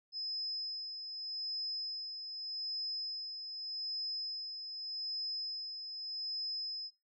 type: tone with tremolo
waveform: sine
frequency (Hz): 5100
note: D#8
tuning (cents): +42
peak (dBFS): -35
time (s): 0.12-6.91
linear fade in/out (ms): 50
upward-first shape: sine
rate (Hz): 0.83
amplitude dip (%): 50
effects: noise-tail reverb RT60 0.2 s tail -17 dB re dry